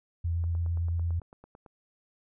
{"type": "tone with vibrato", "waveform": "sine", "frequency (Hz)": 84.5, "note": "E2", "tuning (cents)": 43, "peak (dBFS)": -26, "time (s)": [0.24, 1.2], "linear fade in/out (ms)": 10, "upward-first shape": "sine", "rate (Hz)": 8.8, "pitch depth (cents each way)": 16}
{"type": "click train", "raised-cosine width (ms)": 1, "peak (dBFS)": -36, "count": 12, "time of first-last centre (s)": [0.44, 1.662], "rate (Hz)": 9}
{"effects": []}